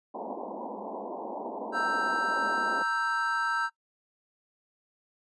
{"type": "band-pass noise", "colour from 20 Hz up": "white", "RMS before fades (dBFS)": -37, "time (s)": [0.14, 2.83], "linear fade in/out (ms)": 10, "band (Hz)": [200, 980], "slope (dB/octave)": 96}
{"type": "chord", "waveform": "triangle", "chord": "E diminished", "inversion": "second", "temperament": "equal", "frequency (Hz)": [932.3, 1318.5, 1568], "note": ["Bb5", "E6", "G6"], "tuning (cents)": [0, 0, 0], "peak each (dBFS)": [-31, -28, -28], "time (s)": [1.72, 3.7], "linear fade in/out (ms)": 50}
{"effects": ["noise-tail reverb RT60 0.1 s tail -20 dB re dry", "resampled to 24000 Hz"]}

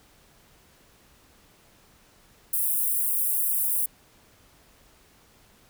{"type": "high-pass noise", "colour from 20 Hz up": "white", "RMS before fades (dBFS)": -25, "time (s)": [2.53, 3.86], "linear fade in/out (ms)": 5, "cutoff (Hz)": 9200, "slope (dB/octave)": 48, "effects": ["pink hiss -58 dBFS RMS until 5.69 s"]}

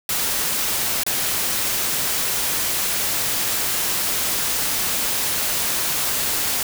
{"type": "noise with dropouts", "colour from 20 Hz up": "white", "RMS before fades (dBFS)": -22, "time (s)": [0.09, 6.63], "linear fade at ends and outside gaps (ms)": 2, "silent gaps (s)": [1.035, 1.064], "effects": []}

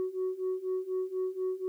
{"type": "beating tone pair", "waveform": "sine", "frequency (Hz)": [370, 374.1], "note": ["F#4", "F#4"], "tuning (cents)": [0, 19], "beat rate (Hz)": 4.1, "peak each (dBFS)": [-33, -31], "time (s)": [0, 1.68], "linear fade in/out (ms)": 0, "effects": ["tanh soft clip ceiling -26 dBFS", "11-bit"]}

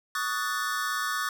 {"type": "chord", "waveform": "square", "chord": "D# half-diminished seventh", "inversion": "third", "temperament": "equal with one note detuned", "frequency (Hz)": [1127.5, 1244.5, 1480, 1760], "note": ["C#6", "D#6", "F#6", "A6"], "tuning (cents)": [29, 0, 0, 0], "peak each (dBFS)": -34, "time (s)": [0.15, 1.29], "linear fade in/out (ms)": 2, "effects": []}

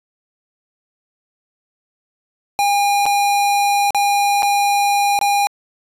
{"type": "tone with dropouts", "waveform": "square", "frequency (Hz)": 810, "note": "G#5", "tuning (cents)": -43, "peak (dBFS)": -14, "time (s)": [2.59, 5.47], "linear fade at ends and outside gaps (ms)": 0, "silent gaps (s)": [[3.056, 3.063], [3.906, 3.947], [4.423, 4.43], [5.19, 5.213]], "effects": ["resampled to 32000 Hz"]}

